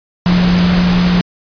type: tone in noise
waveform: sine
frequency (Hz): 178.2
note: F3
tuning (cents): +35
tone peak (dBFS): -9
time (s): 0.26-1.21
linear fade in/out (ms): 0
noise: pink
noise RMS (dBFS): -18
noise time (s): 0.26-1.21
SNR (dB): +6
effects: resampled to 11025 Hz